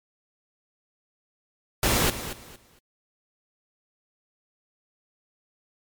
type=noise with echo; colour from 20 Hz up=pink; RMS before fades=-22 dBFS; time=1.83-2.1 s; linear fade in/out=2 ms; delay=230 ms; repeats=3; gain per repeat=-12 dB; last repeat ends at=2.79 s; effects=MP3 96 kbps

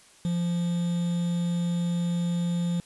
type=tone with quantisation; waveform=triangle; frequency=173.1 Hz; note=F3; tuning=15 cents flat; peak=-22 dBFS; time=0.25-2.8 s; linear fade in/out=0 ms; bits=7; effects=white hiss -55 dBFS RMS until 2.85 s + resampled to 24000 Hz

